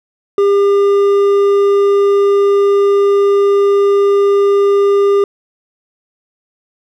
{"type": "tone with hard clipping", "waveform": "triangle", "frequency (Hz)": 400.9, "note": "G4", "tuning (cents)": 39, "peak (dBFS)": -9, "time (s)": [0.38, 5.24], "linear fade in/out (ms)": 2, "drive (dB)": 9, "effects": []}